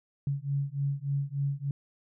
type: beating tone pair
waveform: sine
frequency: 138.59 / 141.99 Hz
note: C#3 / C#3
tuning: 0 / +42 cents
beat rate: 3.4 Hz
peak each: -31 dBFS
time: 0.27-1.71 s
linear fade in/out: 2 ms
effects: none